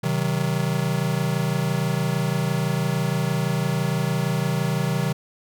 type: chord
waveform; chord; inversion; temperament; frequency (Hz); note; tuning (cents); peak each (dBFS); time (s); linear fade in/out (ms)
square; C diminished; none; just; 130.81 / 156.98 / 188.37; C3 / Eb3 / Gb3; 0 / +16 / +31; -26 / -25 / -28; 0.03-5.13; 10
effects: none